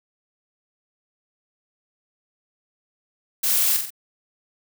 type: noise with echo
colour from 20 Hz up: blue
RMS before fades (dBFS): -21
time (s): 3.43-3.77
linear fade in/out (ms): 10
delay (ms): 45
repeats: 3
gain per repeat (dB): -5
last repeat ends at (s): 3.905
effects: none